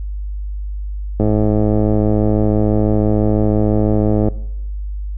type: click train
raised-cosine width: 2 ms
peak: -3 dBFS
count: 328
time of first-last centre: 1.2-4.285 s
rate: 106 Hz
effects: noise-tail reverb RT60 0.9 s tail -19 dB re dry + added 50 Hz sine -21 dBFS peak until 5.17 s